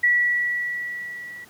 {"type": "tone with level ramp", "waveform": "sine", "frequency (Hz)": 1943, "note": "B6", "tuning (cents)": -29, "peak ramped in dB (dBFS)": [-14, -36], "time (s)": [0.03, 1.45], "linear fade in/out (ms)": 10, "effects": ["pink hiss -51 dBFS RMS until 1.49 s", "high-pass 100 Hz 12 dB/octave"]}